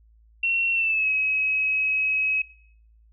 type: tone with pitch glide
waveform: sine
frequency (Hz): 2722 to 2554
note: F7 to D#7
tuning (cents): -45 to +45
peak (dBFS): -20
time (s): 0.43-2.42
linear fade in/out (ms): 5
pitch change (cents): -110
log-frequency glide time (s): 0.73-1.09
effects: noise-tail reverb RT60 0.7 s tail -22 dB re dry + added 55 Hz sine -53 dBFS peak until 3.12 s